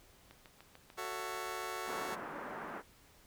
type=click train; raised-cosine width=0.3 ms; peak=-37 dBFS; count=10; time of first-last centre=0.31-1.641 s; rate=6.76 Hz
type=chord; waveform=15% pulse; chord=F# minor seventh; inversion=none; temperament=just; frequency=370 / 444 / 555 / 666 Hz; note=F#4 / A4 / C#5 / E5; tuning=0 / +16 / +2 / +18 cents; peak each=-37 / -38 / -42 / -42 dBFS; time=0.97-2.16 s; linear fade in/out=20 ms
type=band-pass noise; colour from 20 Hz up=white; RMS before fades=-44 dBFS; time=1.85-2.83 s; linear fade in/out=50 ms; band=170 to 1500 Hz; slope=24 dB/octave
effects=pink hiss -63 dBFS RMS until 3.26 s